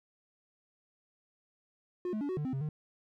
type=tone with pitch steps; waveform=triangle; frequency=358.8 / 214.5 / 286.2 / 372 / 149 / 260.3 / 134.9 / 152.2 Hz; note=F4 / A3 / D4 / F#4 / D3 / C4 / C#3 / D#3; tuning=+47 / -44 / -45 / +9 / +25 / -9 / -47 / -38 cents; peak=-30 dBFS; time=2.05-2.69 s; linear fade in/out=2 ms; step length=80 ms; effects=none